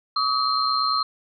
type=tone cluster; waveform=sine; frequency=1141 / 1270 / 4179 Hz; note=C#6 / D#6 / C8; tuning=+50 / +35 / -3 cents; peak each=-24 dBFS; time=0.16-1.03 s; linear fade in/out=5 ms; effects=none